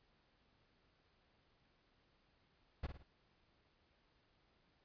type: noise with echo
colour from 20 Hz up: brown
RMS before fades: -39 dBFS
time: 2.83-2.87 s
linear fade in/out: 10 ms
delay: 54 ms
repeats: 3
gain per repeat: -7 dB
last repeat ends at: 3.032 s
effects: pink hiss -75 dBFS RMS until 4.84 s + resampled to 11025 Hz